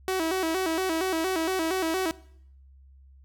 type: tone with vibrato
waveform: sawtooth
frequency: 349.2 Hz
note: F4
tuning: in tune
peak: -21 dBFS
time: 0.08-2.11 s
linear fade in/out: 0 ms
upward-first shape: square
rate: 4.3 Hz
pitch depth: 130 cents each way
effects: noise-tail reverb RT60 0.7 s tail -21 dB re dry + added 67 Hz sine -50 dBFS peak until 3.24 s